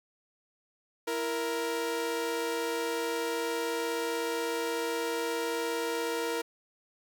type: tone pair together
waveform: sawtooth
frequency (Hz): 331.9 / 468.1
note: E4 / A#4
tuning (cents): +12 / +7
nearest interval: tritone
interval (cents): 595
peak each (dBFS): -32 / -27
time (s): 1.07-6.42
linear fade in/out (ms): 10
effects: none